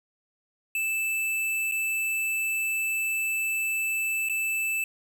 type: tone with dropouts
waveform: square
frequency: 2637 Hz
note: E7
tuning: in tune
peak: -26 dBFS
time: 0.75-4.84 s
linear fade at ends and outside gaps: 2 ms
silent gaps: 1.714-1.72 / 4.288-4.296 s
effects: none